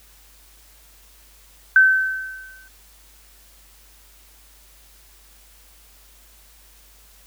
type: tone with exponential decay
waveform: sine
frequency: 1537 Hz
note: G6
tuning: 35 cents flat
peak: -7 dBFS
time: 1.76-2.68 s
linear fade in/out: 2 ms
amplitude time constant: 200 ms
effects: added 50 Hz sine -52 dBFS peak until 7.26 s + white hiss -52 dBFS RMS until 7.26 s